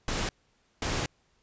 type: noise bursts at uneven times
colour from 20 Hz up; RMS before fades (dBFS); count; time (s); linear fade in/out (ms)
pink; -30; 2; 0.08-0.29 / 0.82-1.06; 2
effects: pink hiss -69 dBFS RMS until 1.42 s + resampled to 16000 Hz